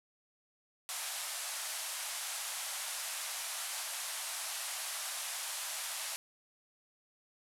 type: band-pass noise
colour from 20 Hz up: white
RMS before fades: -40 dBFS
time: 0.89-6.16 s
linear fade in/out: 0 ms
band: 600 to 12000 Hz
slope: 48 dB/octave
effects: none